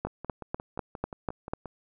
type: two click trains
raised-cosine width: 1 ms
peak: -15 / -24 dBFS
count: 7 / 10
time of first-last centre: 0.05-1.535 / 0.07-1.657 s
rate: 4.04 / 5.67 Hz
effects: none